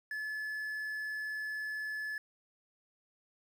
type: tone with quantisation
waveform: triangle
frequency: 1722 Hz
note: A6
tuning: 38 cents flat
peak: -34 dBFS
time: 0.11-2.18 s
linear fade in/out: 2 ms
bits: 10
effects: none